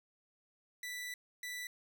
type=tone bursts at uneven times; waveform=sawtooth; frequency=1975.5 Hz; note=B6; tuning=in tune; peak=-37 dBFS; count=2; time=0.83-1.14 / 1.43-1.67 s; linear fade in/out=2 ms; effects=none